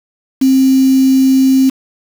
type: tone with quantisation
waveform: sine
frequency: 264.8 Hz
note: C4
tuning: 21 cents sharp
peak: -6 dBFS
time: 0.41-1.7 s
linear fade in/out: 10 ms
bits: 4
effects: none